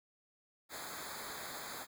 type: noise with comb filter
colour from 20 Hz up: pink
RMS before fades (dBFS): -45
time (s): 0.69-1.87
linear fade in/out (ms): 50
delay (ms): 0.35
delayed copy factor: -0.95
effects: none